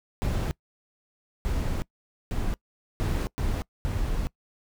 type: noise bursts at uneven times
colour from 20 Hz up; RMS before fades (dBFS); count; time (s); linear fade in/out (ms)
brown; -27; 6; 0.22-0.51 / 1.45-1.82 / 2.31-2.54 / 3-3.27 / 3.38-3.62 / 3.85-4.27; 0
effects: noise-tail reverb RT60 0.1 s tail -23 dB re dry